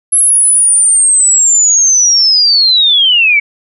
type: linear sweep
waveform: sine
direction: down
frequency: 11000 to 2217 Hz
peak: -5 dBFS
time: 0.12-3.4 s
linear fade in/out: 10 ms
effects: none